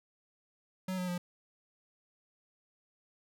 square tone with pitch steps, 186.4 / 181.72 / 177.16 Hz, F#3 / F#3 / F3, +13 / -31 / +25 cents, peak -34 dBFS, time 0.88-1.18 s, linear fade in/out 5 ms, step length 100 ms, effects none

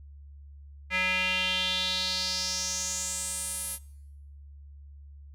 square tone with band-pass filter sweep, 185 Hz, F#3, in tune, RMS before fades -30 dBFS, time 0.9-3.79 s, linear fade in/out 50 ms, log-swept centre 2200 to 11000 Hz, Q 4.4, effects noise-tail reverb RT60 0.9 s tail -24 dB re dry + added 71 Hz sine -45 dBFS peak until 5.34 s

